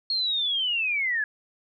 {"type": "linear sweep", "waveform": "sine", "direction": "down", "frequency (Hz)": [4293, 1661.2], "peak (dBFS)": -23, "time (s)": [0.1, 1.24], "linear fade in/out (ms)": 2, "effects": []}